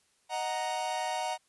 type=chord; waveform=45% pulse; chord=D# minor; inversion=none; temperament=equal; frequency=622.3 / 740 / 932.3 Hz; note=D#5 / F#5 / A#5; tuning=0 / 0 / 0 cents; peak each=-38 / -34 / -35 dBFS; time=0.29-1.38 s; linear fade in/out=50 ms; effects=white hiss -70 dBFS RMS until 1.48 s + resampled to 24000 Hz